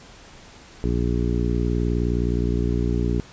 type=harmonic tone; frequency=59.4 Hz; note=A#1; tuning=33 cents sharp; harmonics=1 / 2 / 3 / 4 / 5 / 6 / 7; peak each=-23 / -26 / -28 / -29 / -30 / -31 / -31 dBFS; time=0.84-3.2 s; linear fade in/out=0 ms; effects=pink hiss -46 dBFS RMS until 3.32 s + resampled to 16000 Hz